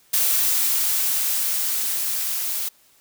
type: noise with level ramp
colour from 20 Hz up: blue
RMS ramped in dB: -19 to -26 dBFS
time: 0.13-2.69 s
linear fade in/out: 10 ms
effects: white hiss -57 dBFS RMS until 3 s